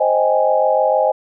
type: chord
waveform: sine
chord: Ab major seventh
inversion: first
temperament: equal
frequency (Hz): 523.3 / 622.3 / 784 / 830.6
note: C5 / Eb5 / G5 / Ab5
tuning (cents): 0 / 0 / 0 / 0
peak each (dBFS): -17 / -16 / -22 / -18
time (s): 0-1.12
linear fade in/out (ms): 10
effects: none